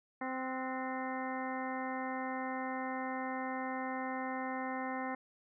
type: harmonic tone with a mistuned harmonic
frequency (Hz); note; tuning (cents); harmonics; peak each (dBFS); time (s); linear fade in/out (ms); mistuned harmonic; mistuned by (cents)
260; C4; -11; 1 / 2 / 3 / 4 / 5 / 6 / 7 / 8; -40 / -44 / -41 / -44 / -49 / -51 / -45 / -49; 0.21-5.15; 5; 6; -100
effects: none